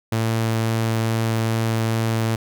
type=tone; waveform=sawtooth; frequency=112.8 Hz; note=A2; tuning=44 cents sharp; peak=-15 dBFS; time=0.12-2.36 s; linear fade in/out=5 ms; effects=none